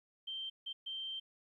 sine tone bursts at uneven times, 3136 Hz, G7, in tune, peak -39 dBFS, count 3, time 0.27-0.5 / 0.66-0.73 / 0.86-1.2 s, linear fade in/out 10 ms, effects 13-bit

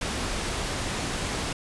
pink low-pass noise, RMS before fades -30 dBFS, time 0.01-1.53 s, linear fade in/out 5 ms, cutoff 9300 Hz, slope 12 dB/octave, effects resampled to 24000 Hz

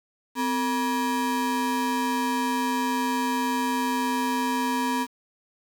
square ring-modulated tone, 353.6 Hz, F4, 22 cents sharp, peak -21 dBFS, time 0.35-5.07 s, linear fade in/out 50 ms, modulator 611 Hz, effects 8-bit

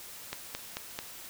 click train, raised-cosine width 0.2 ms, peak -17 dBFS, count 4, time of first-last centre 0.33-0.989 s, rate 4.55 Hz, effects white hiss -46 dBFS RMS until 1.29 s

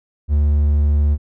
triangle tone, 73.42 Hz, D2, in tune, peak -10 dBFS, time 0.28-1.18 s, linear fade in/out 50 ms, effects none

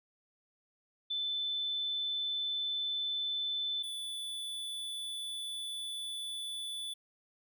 sine / square tone pair in turn, 3520 / 3472 Hz, A7 / A7, 0 / -24 cents, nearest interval unison, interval 24 cents, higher first, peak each -32 / -38 dBFS, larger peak first, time 1.1-3.83 / 3.83-6.94 s, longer second, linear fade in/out 10 ms, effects none

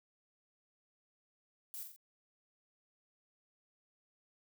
violet noise with echo, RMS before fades -45 dBFS, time 1.74-1.83 s, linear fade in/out 0 ms, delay 44 ms, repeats 3, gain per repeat -5 dB, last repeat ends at 1.962 s, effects none

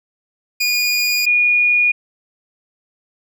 25% pulse / sine tone pair in turn, 2444 / 2444 Hz, D#7 / D#7, -32 / -32 cents, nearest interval unison, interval 0 cents, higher neither, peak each -11 dBFS, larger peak neither, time 0.6-1.26 / 1.26-1.92 s, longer neither, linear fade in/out 10 ms, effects none

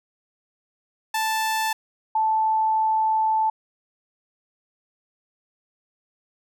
sawtooth / sine tone pair in turn, 880 / 876.8 Hz, A5 / A5, 0 / -6 cents, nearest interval unison, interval 6 cents, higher first, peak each -18 dBFS, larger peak neither, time 1.14-1.73 / 2.15-3.5 s, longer second, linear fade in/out 5 ms, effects none

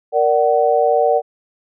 sine chord, Bb augmented, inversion none, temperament equal with one note detuned, 466.2 / 587.3 / 751.6 Hz, Bb4 / D5 / F#5, 0 / 0 / +27 cents, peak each -16 dBFS, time 0.12-1.22 s, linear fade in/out 50 ms, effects none

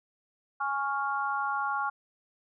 sine chord, Db major, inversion second, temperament equal, 830.6 / 1108.7 / 1396.9 Hz, Ab5 / Db6 / F6, 0 / 0 / 0 cents, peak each -32 dBFS, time 0.6-1.9 s, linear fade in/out 10 ms, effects none

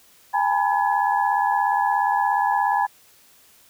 sine tone cluster, 809 / 886 / 986 / 1694 Hz, G#5 / A5 / B5 / G#6, -46 / +12 / -3 / +34 cents, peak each -21 / -24 / -23 / -28 dBFS, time 0.33-2.87 s, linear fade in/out 20 ms, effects white hiss -54 dBFS RMS until 3.69 s

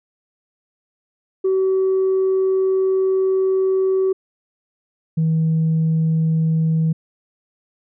sine tone pair in turn, 380 / 160.56 Hz, F#4 / E3, +46 / -45 cents, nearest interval octave + minor third, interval 1491 cents, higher first, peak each -13 dBFS, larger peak neither, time 1.44-4.13 / 5.17-6.93 s, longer first, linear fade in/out 10 ms, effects tanh soft clip ceiling -12 dBFS

